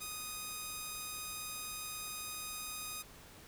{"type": "tone", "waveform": "5% pulse", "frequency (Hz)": 1244.5, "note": "D#6", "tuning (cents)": 0, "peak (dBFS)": -29, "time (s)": [0, 3.03], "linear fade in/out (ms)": 20, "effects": ["pink hiss -56 dBFS RMS until 3.47 s"]}